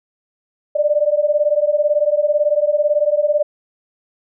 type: beating tone pair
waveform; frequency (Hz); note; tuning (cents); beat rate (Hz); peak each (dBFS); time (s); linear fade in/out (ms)
sine; 585 / 603; D5 / D5; -7 / +46; 18; -16; 0.75-3.43; 10
effects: none